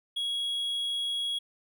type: tone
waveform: triangle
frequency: 3322 Hz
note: G#7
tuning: in tune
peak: -27 dBFS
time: 0.16-1.39 s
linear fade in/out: 10 ms
effects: none